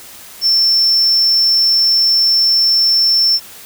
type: tone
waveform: triangle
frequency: 5380 Hz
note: E8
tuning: 34 cents sharp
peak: -8 dBFS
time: 0.41-3.4 s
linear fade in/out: 50 ms
effects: white hiss -36 dBFS RMS until 3.65 s